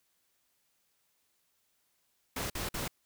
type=noise bursts; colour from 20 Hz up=pink; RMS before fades=-36 dBFS; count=3; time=2.36-2.88 s; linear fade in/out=5 ms; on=140 ms; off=50 ms; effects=white hiss -75 dBFS RMS until 3.05 s